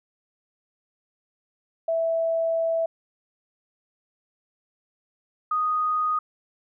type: tone pair in turn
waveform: sine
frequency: 658 / 1242.1 Hz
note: E5 / D#6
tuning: -3 / -3 cents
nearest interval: major seventh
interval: 1100 cents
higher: second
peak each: -21 dBFS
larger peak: neither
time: 1.88-2.86 / 5.51-6.19 s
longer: first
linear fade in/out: 5 ms
effects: none